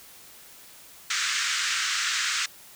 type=band-pass noise; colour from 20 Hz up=pink; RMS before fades=-27 dBFS; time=1.1-2.46 s; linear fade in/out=5 ms; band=1300 to 7900 Hz; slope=48 dB/octave; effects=white hiss -49 dBFS RMS until 2.75 s